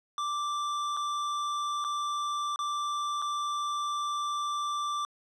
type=tone with dropouts; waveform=square; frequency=1174.7 Hz; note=D6; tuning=in tune; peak=-30 dBFS; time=0.18-5.05 s; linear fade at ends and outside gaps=1 ms; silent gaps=0.967-0.971 / 1.842-1.847 / 2.56-2.59 / 3.218-3.222 s; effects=low-pass 6000 Hz 12 dB/octave + 12-bit